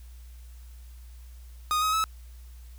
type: tone with pitch steps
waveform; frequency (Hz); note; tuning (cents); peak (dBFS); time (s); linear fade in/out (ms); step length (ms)
45% pulse; 1238 / 1267.7 / 1298; D#6 / D#6 / E6; -9 / +32 / -27; -23; 1.71-2.04; 0; 110
effects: added 60 Hz sine -43 dBFS peak until 2.78 s + white hiss -60 dBFS RMS until 2.78 s